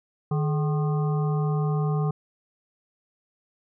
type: harmonic tone with a mistuned harmonic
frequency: 152.5 Hz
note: D#3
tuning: 34 cents flat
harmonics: 1 / 3 / 5 / 7 / 8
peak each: -22 / -32 / -36 / -39 / -40 dBFS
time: 0.31-2.11 s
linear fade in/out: 5 ms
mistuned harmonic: 3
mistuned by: -120 cents
effects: none